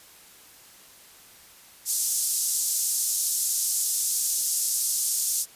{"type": "band-pass noise", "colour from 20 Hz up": "pink", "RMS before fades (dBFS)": -26, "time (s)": [1.85, 5.46], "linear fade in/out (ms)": 50, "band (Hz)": [6100, 13000], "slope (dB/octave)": 24, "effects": ["white hiss -51 dBFS RMS until 5.55 s", "resampled to 32000 Hz"]}